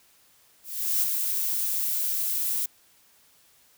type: noise with ADSR envelope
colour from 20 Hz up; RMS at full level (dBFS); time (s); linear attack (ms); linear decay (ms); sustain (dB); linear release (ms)
violet; -23; 0.63-2.66; 390; 26; -4; 5
effects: white hiss -60 dBFS RMS until 3.77 s